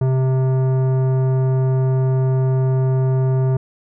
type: tone with tanh clipping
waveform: sine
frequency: 130.81 Hz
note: C3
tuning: in tune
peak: -16 dBFS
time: 0.01-3.57 s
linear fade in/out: 5 ms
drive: 14 dB
effects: none